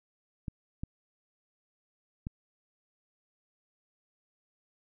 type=clicks; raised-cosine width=5 ms; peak=-23 dBFS; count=3; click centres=0.482 / 0.835 / 2.269 s; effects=none